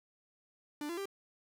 45% pulse tone with pitch steps, 295.6 / 341.5 / 394.6 Hz, D4 / F4 / G4, +11 / -39 / +11 cents, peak -37 dBFS, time 0.81-1.056 s, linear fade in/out 2 ms, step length 82 ms, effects none

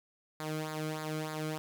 sawtooth tone with flanger, 155.3 Hz, D#3, 3 cents flat, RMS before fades -37 dBFS, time 0.4-1.58 s, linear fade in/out 0 ms, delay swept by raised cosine 0.34 to 1.13 ms, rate 3.3 Hz, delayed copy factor -0.7, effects none

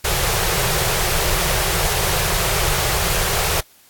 pink band-stop noise, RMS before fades -19 dBFS, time 0.04-3.61 s, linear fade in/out 10 ms, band 180 to 350 Hz, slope 96 dB/octave, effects white hiss -51 dBFS RMS until 3.89 s + AAC 64 kbps

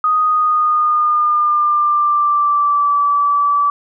sine tone with pitch glide, 1244.5 to 1154.5 Hz, D#6 to D6, 0 to -30 cents, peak -11 dBFS, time 0.04-3.7 s, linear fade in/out 2 ms, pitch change -130 cents, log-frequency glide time 0.22-2.98 s, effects none

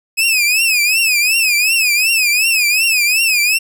sawtooth tone with vibrato, 2538 Hz, D#7, 34 cents sharp, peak -8 dBFS, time 0.17-3.59 s, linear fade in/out 20 ms, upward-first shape triangle, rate 2.7 Hz, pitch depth 160 cents each way, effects none

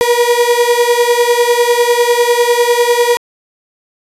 35% pulse beating tone pair, 474.4 / 484.4 Hz, A#4 / B4, +30 / -34 cents, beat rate 10 Hz, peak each -10 dBFS, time 0.01-3.17 s, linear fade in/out 0 ms, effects resampled to 32000 Hz

